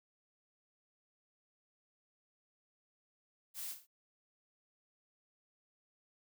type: noise with echo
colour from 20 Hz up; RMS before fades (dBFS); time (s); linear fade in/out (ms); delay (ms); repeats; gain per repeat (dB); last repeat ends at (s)
blue; -43; 3.54-3.76; 50; 56; 2; -10; 3.872
effects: none